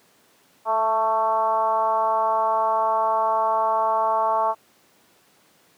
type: tone with frequency modulation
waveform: sine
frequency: 886 Hz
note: A5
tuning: 12 cents sharp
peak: -18 dBFS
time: 0.65-4.55 s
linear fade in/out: 50 ms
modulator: 224 Hz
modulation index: 1.2
effects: pink hiss -58 dBFS RMS until 5.77 s + high-pass 200 Hz 12 dB/octave